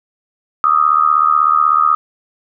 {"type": "tone with amplitude modulation", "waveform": "sine", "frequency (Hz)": 1244.5, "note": "D#6", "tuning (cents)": 0, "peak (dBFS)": -5, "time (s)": [0.64, 1.95], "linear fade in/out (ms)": 0, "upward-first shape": "sine", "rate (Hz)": 76.2, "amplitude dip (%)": 90, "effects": []}